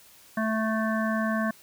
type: harmonic tone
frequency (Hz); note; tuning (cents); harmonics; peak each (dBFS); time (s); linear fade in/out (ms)
220; A3; 0; 1 / 3 / 5 / 7 / 8; -26 / -31 / -33 / -34 / -35; 0.37-1.51; 5
effects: white hiss -54 dBFS RMS until 1.62 s